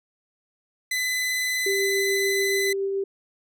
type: tone with vibrato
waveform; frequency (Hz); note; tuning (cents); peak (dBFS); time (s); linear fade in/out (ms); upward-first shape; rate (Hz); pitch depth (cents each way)
sawtooth; 2011; B6; +31; -20; 0.91-2.73; 5; sine; 20; 14
type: tone with tremolo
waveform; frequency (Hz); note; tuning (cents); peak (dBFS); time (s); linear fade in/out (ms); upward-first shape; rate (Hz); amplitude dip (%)
sine; 392; G4; 0; -22; 1.66-3.04; 5; triangle; 7; 25
effects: none